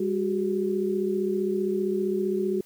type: tone cluster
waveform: sine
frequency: 201.8 / 370 / 405.3 Hz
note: G#3 / F#4 / G#4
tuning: -49 / 0 / -42 cents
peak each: -29 / -25 / -32 dBFS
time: 0-2.61 s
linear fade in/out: 5 ms
effects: white hiss -57 dBFS RMS until 2.65 s